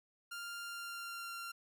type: tone with pitch glide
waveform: sawtooth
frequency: 1396.9 to 1380.1 Hz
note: F6 to F6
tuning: 0 to -21 cents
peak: -39 dBFS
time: 0.31-1.52 s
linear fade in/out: 10 ms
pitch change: -21 cents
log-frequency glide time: 0.6-1.33 s
effects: none